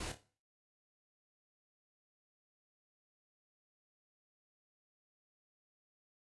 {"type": "noise with echo", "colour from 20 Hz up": "pink", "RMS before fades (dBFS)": -42, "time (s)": [0, 0.12], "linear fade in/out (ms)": 5, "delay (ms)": 28, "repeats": 4, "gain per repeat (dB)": -9, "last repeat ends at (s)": 0.232, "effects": ["noise-tail reverb RT60 0.4 s tail -17 dB re dry", "resampled to 24000 Hz"]}